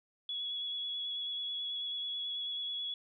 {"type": "tone with vibrato", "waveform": "sine", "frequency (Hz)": 3374, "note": "G#7", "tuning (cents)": 27, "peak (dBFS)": -35, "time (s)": [0.29, 2.94], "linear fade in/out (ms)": 2, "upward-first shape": "square", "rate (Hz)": 9.2, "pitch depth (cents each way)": 10, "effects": []}